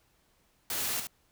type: noise with echo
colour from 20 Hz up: white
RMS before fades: -33 dBFS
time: 0.7-1 s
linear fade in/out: 2 ms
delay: 71 ms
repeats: 1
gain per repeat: -6 dB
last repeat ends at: 1.071 s
effects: pink hiss -69 dBFS RMS until 1.31 s